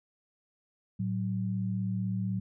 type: tone pair together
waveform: sine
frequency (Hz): 111.49 / 187.5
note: A2 / F#3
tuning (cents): +23 / +23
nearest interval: major sixth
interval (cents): 900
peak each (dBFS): -32 / -31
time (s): 0.99-2.4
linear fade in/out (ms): 10
effects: none